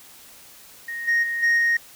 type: tone with level steps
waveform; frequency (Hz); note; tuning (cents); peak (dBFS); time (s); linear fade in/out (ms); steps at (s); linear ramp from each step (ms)
sine; 1864.7; A#6; 0; -28 / -15 / -23 / -13 / -15; 0.88-1.77; 5; 1.07 / 1.22 / 1.42 / 1.57; 20
effects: tanh soft clip ceiling -15 dBFS + white hiss -47 dBFS RMS until 1.95 s